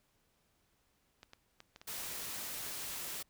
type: clicks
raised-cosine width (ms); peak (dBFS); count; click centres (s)
0.2; -34; 8; 1.231 / 1.334 / 1.604 / 1.761 / 1.815 / 2 / 2.359 / 2.666
type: noise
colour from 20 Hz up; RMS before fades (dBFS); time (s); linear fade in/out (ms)
white; -42; 1.87-3.23; 10
effects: pink hiss -75 dBFS RMS until 3.29 s